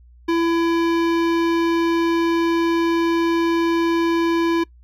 sine tone with hard clipping, 334.8 Hz, E4, 27 cents sharp, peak -18 dBFS, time 0.28-4.64 s, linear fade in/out 10 ms, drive 18 dB, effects noise-tail reverb RT60 0.1 s tail -23 dB re dry + added 60 Hz sine -45 dBFS peak until 4.83 s

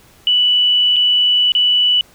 sine tone with dropouts, 2963 Hz, F#7, 2 cents sharp, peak -10 dBFS, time 0.27-2.01 s, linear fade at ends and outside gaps 1 ms, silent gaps 0.961-0.965 / 1.52-1.55 s, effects pink hiss -48 dBFS RMS until 2.14 s

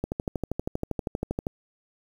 click train, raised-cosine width 2 ms, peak -14 dBFS, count 19, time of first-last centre 0.04-1.469 s, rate 12.6 Hz, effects 8-bit

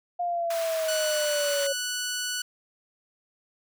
sine exponential sweep, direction down, 708 to 554.4 Hz, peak -25 dBFS, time 0.19-1.73 s, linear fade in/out 10 ms
pink high-pass noise, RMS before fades -37 dBFS, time 0.5-1.67 s, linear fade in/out 5 ms, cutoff 950 Hz, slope 96 dB/octave
10% pulse tone, 1480 Hz, F#6, in tune, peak -20 dBFS, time 0.88-2.42 s, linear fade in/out 5 ms
effects none

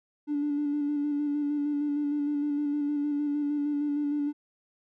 triangle tone with vibrato, 291.5 Hz, D4, 13 cents flat, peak -22 dBFS, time 0.27-4.33 s, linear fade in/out 50 ms, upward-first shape square, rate 6.5 Hz, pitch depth 21 cents each way, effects tanh soft clip ceiling -23 dBFS

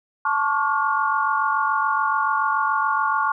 sine tone cluster, 878 / 1093 / 1140 / 1424 Hz, A5 / C#6 / C#6 / F6, -4 / -25 / +48 / +33 cents, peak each -24 dBFS, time 0.25-3.32 s, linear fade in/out 5 ms, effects none

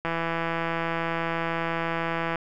click train, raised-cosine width 0.5 ms, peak -13 dBFS, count 384, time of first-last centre 0.05-2.357 s, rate 166 Hz, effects none

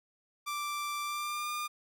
sawtooth tone with pitch glide, 1174.7 to 1206.3 Hz, D6 to D6, 0 to +46 cents, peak -30 dBFS, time 0.46-1.68 s, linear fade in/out 20 ms, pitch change +46 cents, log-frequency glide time 1.03-1.5 s, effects none

